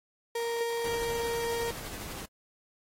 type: tone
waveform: 35% pulse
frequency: 466.2 Hz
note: A#4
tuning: in tune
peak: -28 dBFS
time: 0.35-1.71 s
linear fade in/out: 5 ms
type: noise with tremolo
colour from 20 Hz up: pink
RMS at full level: -40 dBFS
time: 0.84-2.26 s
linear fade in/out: 10 ms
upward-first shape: sine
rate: 12 Hz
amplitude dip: 25%
effects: AAC 48 kbps